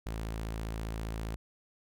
sawtooth tone, 55 Hz, A1, in tune, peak -31 dBFS, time 0.06-1.36 s, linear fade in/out 5 ms, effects none

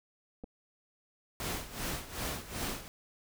clicks, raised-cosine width 2 ms, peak -32 dBFS, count 2, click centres 0.438 / 0.442 s
pink noise with tremolo, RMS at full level -35 dBFS, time 1.4-2.88 s, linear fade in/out 0 ms, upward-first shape sine, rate 2.6 Hz, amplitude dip 80%
effects none

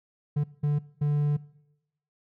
triangle tone bursts at uneven times, 146.83 Hz, D3, in tune, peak -20 dBFS, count 3, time 0.36-0.44 / 0.63-0.79 / 1.01-1.37 s, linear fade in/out 10 ms, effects noise-tail reverb RT60 0.9 s tail -21 dB re dry

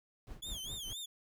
brown noise with tremolo, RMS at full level -45 dBFS, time 0.27-0.93 s, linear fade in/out 0 ms, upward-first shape triangle, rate 5 Hz, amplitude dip 100%
sawtooth tone with vibrato, 3351 Hz, G#7, 15 cents sharp, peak -38 dBFS, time 0.42-1.06 s, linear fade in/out 10 ms, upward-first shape sine, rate 3.9 Hz, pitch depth 160 cents each way
effects none

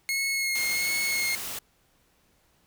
sawtooth tone with vibrato, 2166 Hz, C#7, 41 cents flat, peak -22 dBFS, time 0.09-1.35 s, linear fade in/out 0 ms, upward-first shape sine, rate 1.4 Hz, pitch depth 19 cents each way
white noise, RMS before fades -35 dBFS, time 0.55-1.59 s, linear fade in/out 5 ms
effects pink hiss -66 dBFS RMS until 2.66 s

